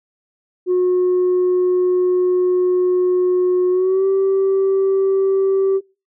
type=tone with pitch glide; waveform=sine; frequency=363.1 to 386.9 Hz; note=F#4 to G4; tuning=-33 to -23 cents; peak=-11 dBFS; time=0.66-5.81 s; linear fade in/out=50 ms; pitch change=+110 cents; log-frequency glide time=3.7-4.06 s; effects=noise-tail reverb RT60 0.3 s tail -23 dB re dry + tanh soft clip ceiling -11 dBFS